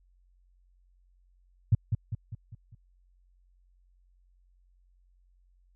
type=tone with echo; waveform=sine; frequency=110 Hz; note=A2; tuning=in tune; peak=-16 dBFS; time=1.72-1.75 s; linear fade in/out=5 ms; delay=200 ms; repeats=5; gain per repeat=-6 dB; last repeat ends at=2.75 s; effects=added 45 Hz sine -61 dBFS peak until 5.75 s